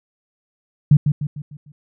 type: tone with echo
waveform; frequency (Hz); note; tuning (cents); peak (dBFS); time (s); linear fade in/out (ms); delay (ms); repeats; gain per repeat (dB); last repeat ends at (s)
sine; 146.83; D3; 0; -6; 0.91-0.97; 5; 150; 5; -7; 1.72
effects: none